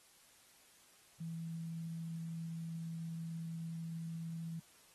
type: tone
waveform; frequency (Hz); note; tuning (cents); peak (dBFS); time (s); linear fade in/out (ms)
sine; 164.81; E3; 0; -40; 1.2-4.6; 10
effects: white hiss -65 dBFS RMS until 4.94 s + AAC 32 kbps